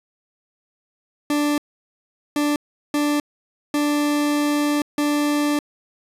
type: tone bursts at uneven times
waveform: 40% pulse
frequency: 293.7 Hz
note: D4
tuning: in tune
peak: -17 dBFS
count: 5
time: 1.3-1.58 / 2.36-2.56 / 2.94-3.2 / 3.74-4.82 / 4.98-5.59 s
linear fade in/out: 2 ms
effects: resampled to 32000 Hz